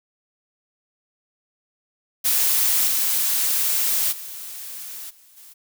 blue noise with level steps, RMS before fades -19 / -21 / -35 / -52 / -45 dBFS, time 2.24-5.54 s, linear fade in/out 20 ms, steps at 2.86 / 4.11 / 5.09 / 5.36 s, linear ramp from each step 20 ms, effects none

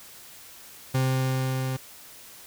40% pulse tone with level ramp, 130.81 Hz, C3, in tune, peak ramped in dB -20 to -26 dBFS, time 0.94-1.77 s, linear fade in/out 10 ms, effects white hiss -47 dBFS RMS until 2.46 s

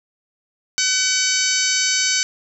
harmonic tone, 757 Hz, F#5, 39 cents sharp, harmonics 2 / 3 / 4 / 5 / 6 / 7 / 8 / 9 / 10, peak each -26 / -25 / -27 / -29 / -23 / -27 / -21 / -30 / -28 dBFS, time 0.78-2.23 s, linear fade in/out 0 ms, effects none

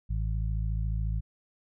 harmonic tone, 54.1 Hz, A1, 29 cents flat, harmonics 1 / 2 / 3, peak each -28 / -33 / -39 dBFS, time 0.09-1.21 s, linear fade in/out 20 ms, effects none

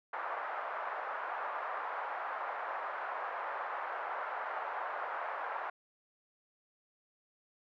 white band-pass noise, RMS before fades -39 dBFS, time 0.13-5.7 s, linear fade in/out 5 ms, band 610 to 1400 Hz, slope 24 dB/octave, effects none

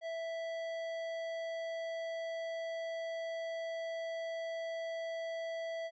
sine tone with tanh clipping, 659.3 Hz, E5, in tune, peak -39 dBFS, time 0.01-5.91 s, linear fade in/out 50 ms, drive 14 dB, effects resampled to 16000 Hz

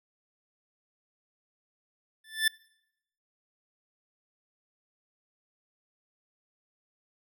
25% pulse tone with exponential growth, 1760 Hz, A6, in tune, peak -16 dBFS, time 2.24-2.48 s, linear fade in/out 5 ms, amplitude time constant 52 ms, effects noise-tail reverb RT60 0.8 s tail -25 dB re dry

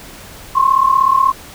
sine tone pair together, 1051 / 1087.4 Hz, C6 / C#6, +7 / -34 cents, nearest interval minor second, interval 59 cents, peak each -12 dBFS, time 0.55-1.32 s, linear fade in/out 10 ms, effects pink hiss -36 dBFS RMS until 1.54 s

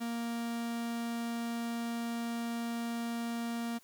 45% pulse tone, 233.5 Hz, A#3, 3 cents sharp, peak -34 dBFS, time 0-3.79 s, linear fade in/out 20 ms, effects white hiss -63 dBFS RMS until 3.83 s

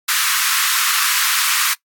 pink high-pass noise, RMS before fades -17 dBFS, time 0.08-1.74 s, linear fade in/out 10 ms, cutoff 1100 Hz, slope 48 dB/octave, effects noise-tail reverb RT60 0.1 s tail -21 dB re dry + AAC 64 kbps

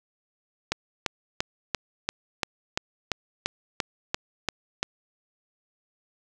click train, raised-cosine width 0.2 ms, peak -7 dBFS, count 13, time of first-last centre 0.72-4.83 s, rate 2.92 Hz, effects none

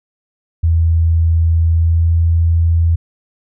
sine tone with pitch glide, 82.41 to 83.32 Hz, E2 to E2, 0 to +19 cents, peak -9 dBFS, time 0.63-2.96 s, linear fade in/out 10 ms, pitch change +19 cents, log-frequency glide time 1.72-2.1 s, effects none

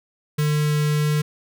square tone with notch filter, 149.9 Hz, D3, 36 cents sharp, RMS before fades -20 dBFS, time 0.38-1.22 s, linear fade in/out 10 ms, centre 730 Hz, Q 1.2, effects none

